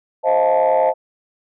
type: chord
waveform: sine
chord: F dominant seventh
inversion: second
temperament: just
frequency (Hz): 523.8 / 628.6 / 698.5 / 873.1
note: C5 / Eb5 / F5 / A5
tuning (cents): +2 / +18 / 0 / -14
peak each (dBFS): -16 / -16 / -19 / -17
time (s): 0.23-0.94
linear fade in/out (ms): 50
effects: tanh soft clip ceiling -7 dBFS